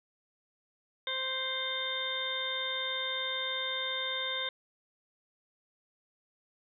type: harmonic tone with a mistuned harmonic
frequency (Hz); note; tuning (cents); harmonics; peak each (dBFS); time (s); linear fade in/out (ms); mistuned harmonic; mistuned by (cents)
523.3; C5; 0; 1 / 2 / 3 / 4 / 6 / 7; -41 / -42 / -41 / -39 / -43 / -34; 1.07-4.49; 2; 7; -17
effects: none